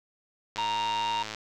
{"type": "click train", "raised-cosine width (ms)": 0.2, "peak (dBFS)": -18, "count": 86, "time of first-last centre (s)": [0.56, 1.347], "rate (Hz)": 108}
{"type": "harmonic tone", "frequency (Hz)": 932.3, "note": "A#5", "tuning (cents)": 0, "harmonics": [1, 3, 4], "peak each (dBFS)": [-27, -37, -39], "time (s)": [0.58, 1.23], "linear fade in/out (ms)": 5}
{"effects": []}